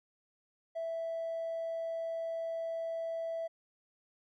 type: tone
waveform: triangle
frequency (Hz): 659.3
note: E5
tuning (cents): 0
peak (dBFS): -31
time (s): 0.75-3.48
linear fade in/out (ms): 20
effects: tanh soft clip ceiling -31 dBFS